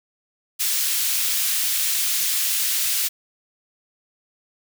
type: high-pass noise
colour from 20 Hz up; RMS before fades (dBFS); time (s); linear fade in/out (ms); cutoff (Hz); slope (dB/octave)
white; -22; 0.59-3.09; 20; 2300; 12
effects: none